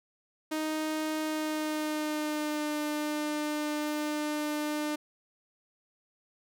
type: tone with pitch glide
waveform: sawtooth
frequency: 311.1 to 300.2 Hz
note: D#4 to D4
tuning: 0 to +38 cents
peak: -26 dBFS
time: 0.51-4.96 s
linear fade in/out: 10 ms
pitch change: -62 cents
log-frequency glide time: 1.22-2.65 s
effects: none